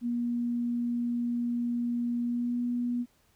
sine tone with pitch glide, 239.1 to 242.4 Hz, A#3 to B3, +44 to -32 cents, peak -27 dBFS, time 0.01-3.06 s, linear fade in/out 50 ms, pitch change +24 cents, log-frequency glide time 2.22-2.6 s, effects pink hiss -67 dBFS RMS until 3.35 s

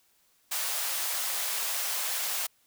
white high-pass noise, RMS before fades -31 dBFS, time 0.51-2.47 s, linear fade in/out 10 ms, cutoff 550 Hz, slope 24 dB/octave, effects white hiss -67 dBFS RMS until 2.66 s

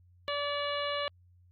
harmonic tone with a mistuned harmonic, 577 Hz, D5, 31 cents flat, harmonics 1 / 2 / 3 / 4 / 5 / 6 / 7, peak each -34 / -36 / -41 / -42 / -39 / -43 / -43 dBFS, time 0.28-1.08 s, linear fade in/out 0 ms, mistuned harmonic 4, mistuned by -17 cents, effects added 89 Hz sine -58 dBFS peak until 1.51 s + Opus 48 kbps

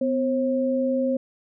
sine tone pair together, 253 / 536 Hz, B3 / C5, +42 / +42 cents, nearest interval octave + minor second, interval 1300 cents, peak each -23 dBFS, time 0.01-1.17 s, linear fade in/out 5 ms, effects none

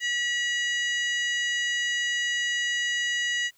harmonic tone with a mistuned harmonic, 967 Hz, B5, 37 cents flat, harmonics 2 / 3 / 4 / 5 / 6 / 7 / 8, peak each -26 / -30 / -42 / -45 / -40 / -38 / -48 dBFS, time 0-3.51 s, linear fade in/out 50 ms, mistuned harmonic 6, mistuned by +79 cents, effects white hiss -64 dBFS RMS until 3.57 s

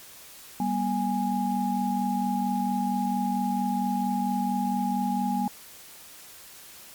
sine tone cluster, 195.9 / 240.3 / 826 Hz, G3 / B3 / G#5, -1 / -47 / -10 cents, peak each -28 dBFS, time 0.6-5.48 s, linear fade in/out 2 ms, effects white hiss -47 dBFS RMS until 6.94 s + MP3 96 kbps

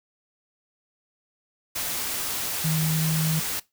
sine tone in noise, 158.5 Hz, D#3, 32 cents sharp, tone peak -22 dBFS, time 2.64-3.4 s, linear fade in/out 10 ms, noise white, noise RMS -29 dBFS, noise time 1.75-3.6 s, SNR +4 dB, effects noise-tail reverb RT60 0.2 s tail -20 dB re dry

